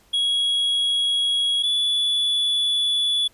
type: tone pair in turn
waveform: triangle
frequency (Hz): 3322 / 3435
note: G#7 / A7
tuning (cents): 0 / -42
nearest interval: minor second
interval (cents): 58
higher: second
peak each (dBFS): -17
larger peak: neither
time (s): 0.13-1.63 / 1.63-3.28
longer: second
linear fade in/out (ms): 10
effects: pink hiss -57 dBFS RMS until 3.33 s + resampled to 32000 Hz